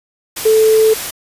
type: tone in noise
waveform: sine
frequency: 438.4 Hz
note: A4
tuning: 6 cents flat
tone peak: -7 dBFS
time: 0.45-0.94 s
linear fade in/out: 10 ms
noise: white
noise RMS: -23 dBFS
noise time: 0.36-1.11 s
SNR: +13 dB
effects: resampled to 32000 Hz